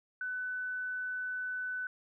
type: tone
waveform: sine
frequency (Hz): 1500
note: F#6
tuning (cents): +23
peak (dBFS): -34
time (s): 0.21-1.87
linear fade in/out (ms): 2
effects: none